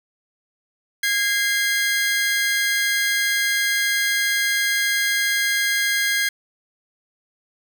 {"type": "tone pair together", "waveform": "sawtooth", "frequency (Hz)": [1635, 2083], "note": ["G#6", "C7"], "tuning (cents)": [-28, -8], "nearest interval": "major third", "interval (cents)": 420, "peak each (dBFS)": [-17, -19], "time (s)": [1.03, 6.29], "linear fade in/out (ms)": 5, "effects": []}